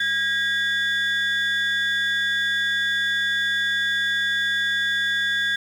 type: tone cluster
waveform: sine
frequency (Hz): 1633 / 1919 / 3465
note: G#6 / A#6 / A7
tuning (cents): -30 / +50 / -27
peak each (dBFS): -20 / -28 / -24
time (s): 0-5.56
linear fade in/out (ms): 5
effects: tanh soft clip ceiling -16 dBFS + 8-bit